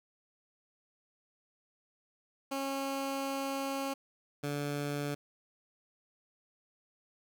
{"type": "tone pair in turn", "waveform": "15% pulse", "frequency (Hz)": [273.1, 144.67], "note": ["C#4", "D3"], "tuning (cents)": [-26, -26], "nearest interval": "major seventh", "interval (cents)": 1100, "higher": "first", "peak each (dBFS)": -27, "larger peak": "neither", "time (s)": [[2.51, 3.94], [4.43, 5.15]], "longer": "first", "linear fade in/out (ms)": 10, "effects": []}